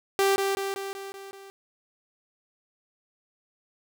sawtooth tone with echo, 392 Hz, G4, in tune, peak -16 dBFS, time 0.19-0.36 s, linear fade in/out 0 ms, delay 190 ms, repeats 6, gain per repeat -4 dB, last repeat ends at 1.5 s, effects none

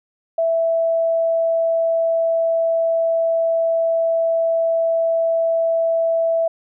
sine tone, 660 Hz, E5, 2 cents sharp, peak -15 dBFS, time 0.38-6.48 s, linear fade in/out 5 ms, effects none

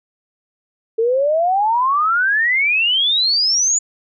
sine exponential sweep, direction up, 440 to 7050 Hz, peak -13 dBFS, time 0.98-3.79 s, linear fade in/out 10 ms, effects none

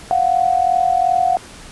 sine tone pair together, 698.5 / 741.2 Hz, F5 / F#5, 0 / +3 cents, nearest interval minor second, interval 103 cents, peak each -16 / -15 dBFS, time 0.11-1.37 s, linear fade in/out 0 ms, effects pink hiss -38 dBFS RMS until 1.71 s + resampled to 24000 Hz

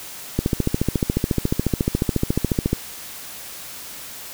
click train, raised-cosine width 3 ms, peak -5 dBFS, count 34, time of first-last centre 0.39-2.73 s, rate 14.1 Hz, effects white hiss -36 dBFS RMS until 4.33 s

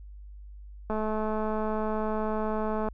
click train, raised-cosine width 1 ms, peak -18 dBFS, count 430, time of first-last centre 0.9-2.886 s, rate 216 Hz, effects added 50 Hz sine -42 dBFS peak until 2.93 s

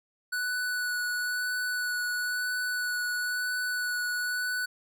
square tone with vibrato, 1480 Hz, F#6, in tune, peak -29 dBFS, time 0.32-4.66 s, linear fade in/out 10 ms, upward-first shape sine, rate 1 Hz, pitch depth 12 cents each way, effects none

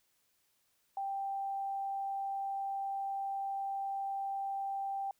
sine tone, 786 Hz, G5, 4 cents sharp, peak -34 dBFS, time 0.97-5.11 s, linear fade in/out 2 ms, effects white hiss -75 dBFS RMS until 5.19 s

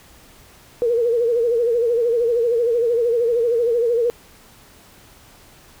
sine tone with vibrato, 470 Hz, A#4, 14 cents sharp, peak -15 dBFS, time 0.82-4.1 s, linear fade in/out 0 ms, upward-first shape sine, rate 13 Hz, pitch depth 73 cents each way, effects pink hiss -48 dBFS RMS until 5.8 s

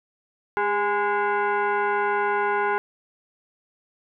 sine tone with frequency modulation, 211.2 Hz, G#3, 29 cents sharp, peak -20 dBFS, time 0.57-2.78 s, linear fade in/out 0 ms, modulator 618 Hz, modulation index 2.3, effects none

